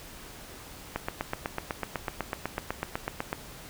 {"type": "click train", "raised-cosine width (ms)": 0.5, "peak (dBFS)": -14, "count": 20, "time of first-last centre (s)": [0.96, 3.329], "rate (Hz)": 8.02, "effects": ["pink hiss -46 dBFS RMS until 3.69 s"]}